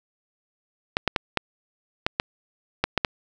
clicks, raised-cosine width 0.3 ms, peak -4 dBFS, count 9, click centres 0.969 / 1.077 / 1.162 / 1.373 / 2.065 / 2.199 / 2.84 / 2.977 / 3.048 s, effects none

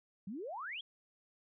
sine exponential sweep, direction up, 176.6 to 3395 Hz, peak -40 dBFS, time 0.27-0.81 s, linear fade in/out 5 ms, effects none

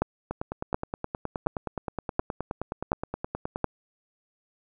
two click trains, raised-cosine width 1 ms, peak -16 / -9 dBFS, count 32 / 6, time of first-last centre 0.31-3.559 / 0.02-3.643 s, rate 9.54 / 1.38 Hz, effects none

